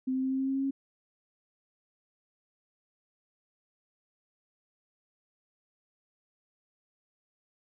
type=tone with pitch steps; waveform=sine; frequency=259.6 / 261.4 / 263.2 / 265.1 / 266.9 / 268.8 / 270.6 / 272.5 Hz; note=C4 / C4 / C4 / C4 / C4 / C4 / C#4 / C#4; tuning=-13 / -1 / +10 / +23 / +35 / +47 / -42 / -29 cents; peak=-27 dBFS; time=0.07-0.71 s; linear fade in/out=10 ms; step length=80 ms; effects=none